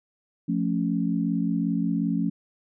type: chord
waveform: sine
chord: F augmented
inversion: none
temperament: equal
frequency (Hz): 174.61 / 220 / 277.2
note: F3 / A3 / C#4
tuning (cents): 0 / 0 / 0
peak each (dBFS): -26 / -27 / -27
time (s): 0.48-2.3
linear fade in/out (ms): 10
effects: none